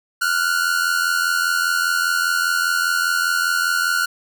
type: tone pair together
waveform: 45% pulse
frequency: 1395 / 1480 Hz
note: F6 / F#6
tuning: -2 / 0 cents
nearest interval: minor second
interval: 102 cents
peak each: -20 dBFS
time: 0.21-4.06 s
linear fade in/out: 10 ms
effects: none